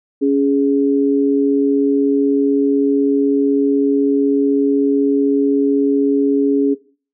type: tone pair together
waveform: sine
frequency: 279.3 / 415.3 Hz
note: C#4 / G#4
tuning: +13 / 0 cents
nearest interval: perfect fifth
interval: 687 cents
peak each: -13 / -16 dBFS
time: 0.21-6.75 s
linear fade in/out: 20 ms
effects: noise-tail reverb RT60 0.4 s tail -18 dB re dry